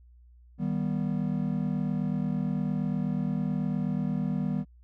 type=chord; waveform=triangle; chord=Eb augmented; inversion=none; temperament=just; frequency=155.56 / 194.45 / 243.1 Hz; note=Eb3 / G3 / B3; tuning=0 / -14 / -27 cents; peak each=-29 / -28 / -30 dBFS; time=0.58-4.65 s; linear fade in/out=50 ms; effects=added 60 Hz sine -52 dBFS peak until 4.83 s